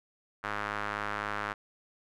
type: tone with band-pass filter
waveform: square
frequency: 51.91 Hz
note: G#1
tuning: in tune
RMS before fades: -35 dBFS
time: 0.43-1.54 s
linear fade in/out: 20 ms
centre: 1400 Hz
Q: 2.1
effects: none